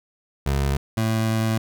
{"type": "tone pair in turn", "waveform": "25% pulse", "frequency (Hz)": [69.3, 111.35], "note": ["C#2", "A2"], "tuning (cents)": [0, 21], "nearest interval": "minor sixth", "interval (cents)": 821, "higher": "second", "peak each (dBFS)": -16, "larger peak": "neither", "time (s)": [[0.46, 0.77], [0.97, 1.58]], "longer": "second", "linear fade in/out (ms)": 5, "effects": []}